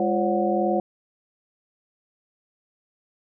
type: tone cluster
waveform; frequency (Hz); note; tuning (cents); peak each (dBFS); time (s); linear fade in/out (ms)
sine; 205.4 / 345.8 / 530 / 572 / 733; G#3 / F4 / C5 / D5 / F#5; -19 / -17 / +22 / -46 / -16; -26 / -25 / -27 / -28 / -25; 0-0.8; 2
effects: none